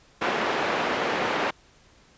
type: band-pass noise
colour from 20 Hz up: pink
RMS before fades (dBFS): -26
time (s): 0.21-1.51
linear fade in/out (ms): 10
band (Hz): 360 to 2300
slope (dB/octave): 12
effects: pink hiss -57 dBFS RMS until 2.17 s + resampled to 16000 Hz